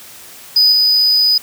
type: tone with level steps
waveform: triangle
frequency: 4978 Hz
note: D#8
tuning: in tune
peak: -6 / -8 dBFS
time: 0.56-1.38 s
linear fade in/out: 5 ms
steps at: 0.72 s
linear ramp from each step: 5 ms
effects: white hiss -37 dBFS RMS until 1.42 s + high-pass 60 Hz 12 dB/octave